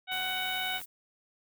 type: harmonic tone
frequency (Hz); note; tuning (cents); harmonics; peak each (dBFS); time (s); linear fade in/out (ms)
746; F#5; +14; 1 / 2 / 3 / 4 / 5; -37 / -37 / -37 / -37 / -37; 0.07-0.81; 50
type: noise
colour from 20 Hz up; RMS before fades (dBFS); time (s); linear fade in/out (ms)
violet; -43; 0.11-0.86; 20
type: click train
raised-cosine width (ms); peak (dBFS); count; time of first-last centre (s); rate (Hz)
0.3; -30; 63; 0.12-0.815; 89.2
effects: none